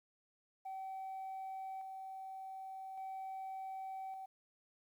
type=tone with tremolo; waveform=sine; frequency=766 Hz; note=G5; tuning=40 cents flat; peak=-40 dBFS; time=0.65-4.26 s; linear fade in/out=10 ms; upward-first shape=square; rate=0.43 Hz; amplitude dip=35%; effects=tanh soft clip ceiling -40 dBFS + 12-bit